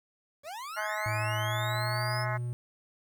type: linear sweep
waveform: 40% pulse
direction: up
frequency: 539 to 5274 Hz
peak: -37 dBFS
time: 0.43-2.26 s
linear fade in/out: 50 ms
type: harmonic tone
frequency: 212.6 Hz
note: G#3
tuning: 41 cents sharp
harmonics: 3 / 4 / 5 / 6 / 7 / 8 / 9 / 10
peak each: -37 / -38 / -39 / -40 / -40 / -41 / -42 / -42 dBFS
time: 0.76-2.38 s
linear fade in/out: 20 ms
type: tone with pitch glide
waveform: triangle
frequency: 110 to 121.35 Hz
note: A2 to B2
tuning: 0 to -30 cents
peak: -29 dBFS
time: 1.06-2.53 s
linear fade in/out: 0 ms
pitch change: +170 cents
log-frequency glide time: 1.19-2.19 s
effects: 10-bit